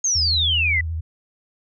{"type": "exponential sweep", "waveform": "sine", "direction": "down", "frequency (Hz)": [6610, 1953], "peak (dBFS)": -17, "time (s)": [0.04, 0.81], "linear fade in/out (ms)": 5}
{"type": "tone with vibrato", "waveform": "sine", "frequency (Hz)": 81.3, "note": "E2", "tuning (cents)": -23, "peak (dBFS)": -23, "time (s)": [0.15, 1.01], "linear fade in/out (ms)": 10, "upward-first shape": "sine", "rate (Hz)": 12, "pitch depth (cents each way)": 54}
{"effects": []}